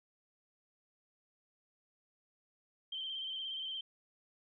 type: tone with vibrato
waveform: sine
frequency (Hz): 3126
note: G7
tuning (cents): -6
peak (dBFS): -38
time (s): 2.92-3.81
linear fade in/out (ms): 5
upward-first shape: square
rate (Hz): 17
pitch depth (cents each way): 31
effects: none